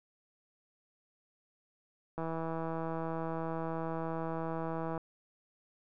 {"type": "click train", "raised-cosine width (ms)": 1, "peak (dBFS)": -24, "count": 457, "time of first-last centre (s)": [2.18, 4.978], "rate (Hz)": 163, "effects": []}